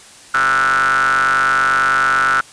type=ring-modulated tone; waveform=square; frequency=65.5 Hz; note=C2; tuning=2 cents sharp; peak=-10 dBFS; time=0.34-2.41 s; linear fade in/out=5 ms; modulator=1400 Hz; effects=white hiss -41 dBFS RMS until 2.52 s + resampled to 22050 Hz